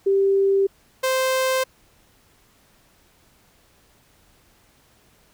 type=tone pair in turn; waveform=sine / sawtooth; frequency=392 / 521.4 Hz; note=G4 / C5; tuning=0 / -6 cents; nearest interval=perfect fourth; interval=494 cents; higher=second; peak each=-15 dBFS; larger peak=neither; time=0.06-0.67 / 1.03-1.64 s; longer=neither; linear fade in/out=10 ms; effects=pink hiss -58 dBFS RMS until 5.33 s